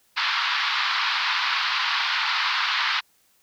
pink band-pass noise, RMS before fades -24 dBFS, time 0.16-3.01 s, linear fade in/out 20 ms, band 950 to 4700 Hz, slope 48 dB/octave, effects white hiss -63 dBFS RMS until 3.42 s

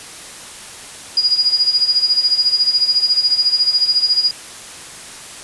sine tone with tremolo, 4885 Hz, D#8, 33 cents flat, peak -9 dBFS, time 1.17-4.31 s, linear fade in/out 2 ms, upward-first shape sine, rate 14 Hz, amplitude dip 75%, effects white hiss -34 dBFS RMS until 5.43 s + resampled to 24000 Hz

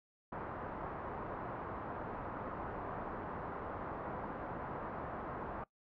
white low-pass noise, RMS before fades -43 dBFS, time 0.32-5.64 s, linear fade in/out 5 ms, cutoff 1200 Hz, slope 24 dB/octave, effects noise-tail reverb RT60 0.1 s tail -20 dB re dry

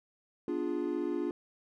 triangle chord, B diminished seventh, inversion none, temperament equal, 246.9 / 293.7 / 349.2 / 415.3 Hz, B3 / D4 / F4 / Ab4, 0 / 0 / 0 / 0 cents, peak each -38 / -33 / -32 / -37 dBFS, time 0.48-1.31 s, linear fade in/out 2 ms, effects none

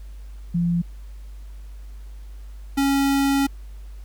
sine / square tone pair in turn, 172 / 276.3 Hz, F3 / C#4, -26 / -6 cents, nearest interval minor sixth, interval 820 cents, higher second, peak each -18 dBFS, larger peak neither, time 0.54-0.82 / 2.77-3.47 s, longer second, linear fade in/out 10 ms, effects added 50 Hz sine -35 dBFS peak until 4.04 s + pink hiss -57 dBFS RMS until 4.04 s

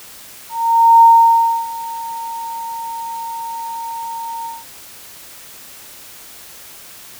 sine tone with ADSR envelope, 920 Hz, A#5, 23 cents flat, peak -3 dBFS, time 0.49-4.65 s, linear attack 530 ms, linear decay 640 ms, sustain -20 dB, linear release 190 ms, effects white hiss -38 dBFS RMS until 7.19 s

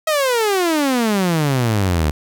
sawtooth exponential sweep, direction down, 644 to 72.4 Hz, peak -11 dBFS, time 0.07-2.11 s, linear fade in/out 5 ms, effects none

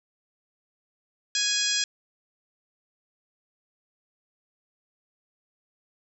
harmonic tone, 830 Hz, G#5, 1 cent flat, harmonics 2 / 3 / 4 / 5 / 6 / 7 / 8 / 9, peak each -33 / -34 / -29 / -33 / -29 / -31 / -35 / -32 dBFS, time 1.35-1.84 s, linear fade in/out 2 ms, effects none

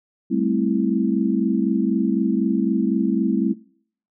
sine chord, A minor seventh, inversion third, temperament equal with one note detuned, 196 / 220 / 263.9 / 329.6 Hz, G3 / A3 / C4 / E4, 0 / 0 / +15 / 0 cents, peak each -23 / -23 / -23 / -24 dBFS, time 0.3-3.54 s, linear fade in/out 20 ms, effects noise-tail reverb RT60 0.6 s tail -23 dB re dry

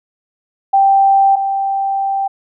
sine tone pair in turn, 784 / 784 Hz, G5 / G5, 0 / 0 cents, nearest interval unison, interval 0 cents, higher neither, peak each -7 / -14 dBFS, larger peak first, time 0.73-1.36 / 1.36-2.28 s, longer second, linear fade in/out 10 ms, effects none

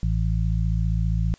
harmonic tone, 55 Hz, A1, in tune, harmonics 1 / 2 / 3, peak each -22 / -25 / -27 dBFS, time 0.03-1.34 s, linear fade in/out 0 ms, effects white hiss -55 dBFS RMS until 1.38 s + resampled to 16000 Hz

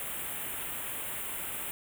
white band-stop noise, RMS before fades -37 dBFS, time 0-1.71 s, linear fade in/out 0 ms, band 3300 to 8100 Hz, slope 48 dB/octave, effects none

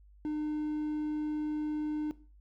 triangle tone, 302.9 Hz, D#4, 46 cents flat, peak -29 dBFS, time 0.25-2.11 s, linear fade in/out 0 ms, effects noise-tail reverb RT60 0.4 s tail -18 dB re dry + added 50 Hz sine -55 dBFS peak until 2.4 s

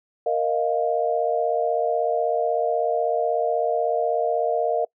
sine chord, Bb suspended fourth, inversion none, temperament equal, 466.2 / 622.3 / 698.5 Hz, Bb4 / Eb5 / F5, 0 / 0 / 0 cents, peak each -24 dBFS, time 0.26-4.85 s, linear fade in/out 5 ms, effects noise-tail reverb RT60 0.1 s tail -25 dB re dry

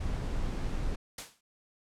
brown noise, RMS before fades -32 dBFS, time 0-0.96 s, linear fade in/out 10 ms
white noise with exponential decay, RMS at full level -35 dBFS, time 1.18-1.41 s, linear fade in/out 5 ms, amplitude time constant 50 ms
effects low-pass 9000 Hz 12 dB/octave

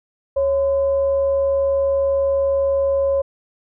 sine tone with frequency modulation, 550 Hz, C#5, 14 cents flat, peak -15 dBFS, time 0.36-3.22 s, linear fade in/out 10 ms, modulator 474 Hz, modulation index 0.22, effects none

